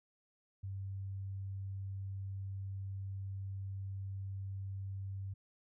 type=tone; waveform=sine; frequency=97.2 Hz; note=G2; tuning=14 cents flat; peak=-39 dBFS; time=0.63-5.34 s; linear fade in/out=10 ms; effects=none